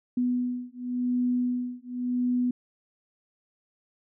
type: beating tone pair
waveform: sine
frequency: 246.9 / 247.81 Hz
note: B3 / B3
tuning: 0 / +6 cents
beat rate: 0.91 Hz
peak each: -28 / -28 dBFS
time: 0.17-2.51 s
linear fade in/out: 5 ms
effects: none